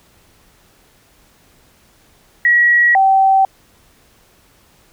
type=tone pair in turn; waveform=sine; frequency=1916 / 772.3 Hz; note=A#6 / G5; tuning=+47 / -26 cents; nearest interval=octave + major third; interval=1573 cents; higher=first; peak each=-8 dBFS; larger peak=neither; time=2.45-2.95 / 2.95-3.45 s; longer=neither; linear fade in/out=2 ms; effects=pink hiss -52 dBFS RMS until 4.92 s